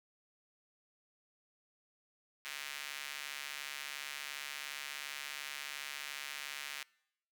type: tone with high-pass filter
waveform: square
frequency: 71.4 Hz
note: D2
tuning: 48 cents flat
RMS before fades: -44 dBFS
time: 2.45-6.83 s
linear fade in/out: 0 ms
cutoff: 2100 Hz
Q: 1.4
effects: noise-tail reverb RT60 0.8 s tail -25 dB re dry